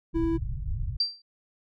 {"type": "low-pass noise", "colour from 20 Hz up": "pink", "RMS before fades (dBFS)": -31, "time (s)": [0.13, 0.97], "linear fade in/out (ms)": 10, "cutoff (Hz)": 140, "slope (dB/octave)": 48}
{"type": "tone", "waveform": "triangle", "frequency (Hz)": 329.6, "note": "E4", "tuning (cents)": 0, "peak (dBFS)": -22, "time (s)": [0.14, 0.38], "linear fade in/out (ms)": 20}
{"type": "tone with exponential decay", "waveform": "sine", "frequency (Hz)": 4700, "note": "D8", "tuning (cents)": 1, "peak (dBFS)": -19, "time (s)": [1, 1.22], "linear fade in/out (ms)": 5, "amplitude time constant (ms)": 47}
{"effects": []}